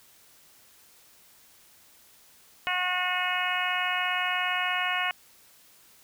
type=harmonic tone; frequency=363 Hz; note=F#4; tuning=33 cents flat; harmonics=2 / 3 / 4 / 5 / 6 / 7 / 8; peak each=-33 / -33 / -33 / -33 / -33 / -33 / -33 dBFS; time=2.67-5.11 s; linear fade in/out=0 ms; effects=white hiss -57 dBFS RMS until 6.03 s